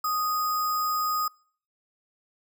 sine tone with sample-and-hold, 1242 Hz, D#6, 3 cents flat, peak -24 dBFS, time 0.04-1.28 s, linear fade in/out 5 ms, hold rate 6300 Hz, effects noise-tail reverb RT60 0.5 s tail -24 dB re dry

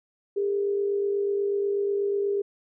sine tone pair together, 401.6 / 449.8 Hz, G4 / A4, +42 / +38 cents, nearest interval major second, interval 196 cents, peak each -23 / -34 dBFS, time 0.36-2.42 s, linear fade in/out 10 ms, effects none

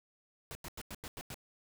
pink noise bursts, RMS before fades -44 dBFS, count 7, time 0.51-1.343 s, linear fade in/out 0 ms, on 41 ms, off 91 ms, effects none

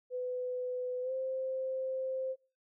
sine tone with pitch glide, 501 to 523.5 Hz, B4 to C5, +25 to +1 cents, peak -33 dBFS, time 0.1-2.36 s, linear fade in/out 50 ms, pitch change +76 cents, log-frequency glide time 1.02-1.12 s, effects noise-tail reverb RT60 0.3 s tail -20 dB re dry

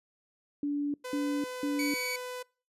sine tone bursts, 288.8 Hz, D4, 29 cents flat, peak -28 dBFS, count 3, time 0.63-1.94 s, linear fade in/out 2 ms, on 310 ms, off 190 ms
sawtooth tone with pitch glide, 504 to 500.2 Hz, B4 to B4, +35 to +22 cents, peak -33 dBFS, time 1.04-2.43 s, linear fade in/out 10 ms, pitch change -13 cents, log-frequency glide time 1.56-1.73 s
sawtooth tone, 2261 Hz, C#7, 34 cents sharp, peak -29 dBFS, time 1.79-2.16 s, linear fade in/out 2 ms
effects noise-tail reverb RT60 0.4 s tail -26 dB re dry + resampled to 32000 Hz

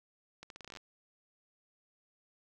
accelerating click train, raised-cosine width 0.2 ms, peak -30 dBFS, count 12, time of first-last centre 0.43-0.772 s, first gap 72 ms, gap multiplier 0.81, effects none

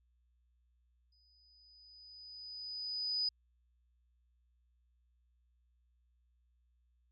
sine tone with exponential growth, 4978 Hz, D#8, in tune, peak -30 dBFS, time 1.12-3.29 s, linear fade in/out 5 ms, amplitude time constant 470 ms, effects added 60 Hz sine -70 dBFS peak until 7.11 s + MP3 32 kbps

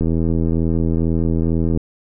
click train, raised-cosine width 3 ms, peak -7 dBFS, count 146, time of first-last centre 0.01-1.774 s, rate 82.2 Hz, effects none

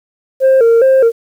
sine tone with vibrato, 493.9 Hz, B4, in tune, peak -3 dBFS, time 0.4-1.12 s, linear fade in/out 50 ms, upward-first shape square, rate 2.4 Hz, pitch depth 120 cents each way, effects tanh soft clip ceiling -4 dBFS + 7-bit

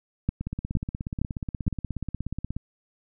two click trains, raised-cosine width 5 ms, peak -11 / -18 dBFS, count 4 / 37, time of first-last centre 0.29-1.679 / 0.41-2.566 s, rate 2.16 / 16.7 Hz, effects none

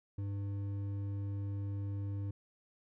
sine tone with hard clipping, 100 Hz, G2, 35 cents sharp, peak -37 dBFS, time 0.18-2.31 s, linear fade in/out 5 ms, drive 7 dB, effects none

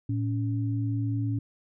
sine tone pair together, 111.9 / 281.6 Hz, A2 / C#4, +30 / +27 cents, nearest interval octave + major third, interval 1597 cents, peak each -26 / -32 dBFS, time 0.09-1.39 s, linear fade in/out 5 ms, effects none

